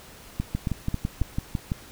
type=two click trains; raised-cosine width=5 ms; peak=-13 / -13 dBFS; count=4 / 8; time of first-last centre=0.4-1.215 / 0.55-1.719 s; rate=3.68 / 5.99 Hz; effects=pink hiss -47 dBFS RMS until 1.91 s